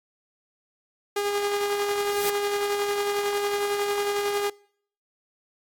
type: tone with tremolo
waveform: sawtooth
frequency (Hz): 407.6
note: G#4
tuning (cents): -32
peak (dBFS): -19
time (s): 1.16-4.5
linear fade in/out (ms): 5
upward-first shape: sine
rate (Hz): 11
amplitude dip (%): 35
type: noise with exponential growth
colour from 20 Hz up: white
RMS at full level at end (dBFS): -27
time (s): 1.85-2.3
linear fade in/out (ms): 5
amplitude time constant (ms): 96
effects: noise-tail reverb RT60 0.6 s tail -24 dB re dry + AAC 64 kbps